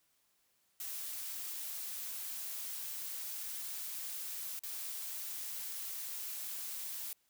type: noise with dropouts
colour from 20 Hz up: blue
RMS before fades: -42 dBFS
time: 0.8-7.13 s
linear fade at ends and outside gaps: 1 ms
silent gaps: 4.592-4.635 s
effects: white hiss -75 dBFS RMS until 7.29 s